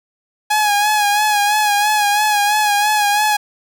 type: tone with vibrato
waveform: sawtooth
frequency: 834 Hz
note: G#5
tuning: 7 cents sharp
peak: -9 dBFS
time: 0.5-3.37 s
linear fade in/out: 10 ms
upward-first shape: sine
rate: 3 Hz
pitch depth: 43 cents each way
effects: none